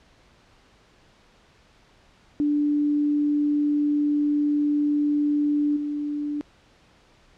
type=tone with level steps; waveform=sine; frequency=293.7 Hz; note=D4; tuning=in tune; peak=-19 / -25 dBFS; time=2.4-6.41 s; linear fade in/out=0 ms; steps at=5.76 s; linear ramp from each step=10 ms; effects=pink hiss -57 dBFS RMS until 7.37 s + low-pass 5000 Hz 12 dB/octave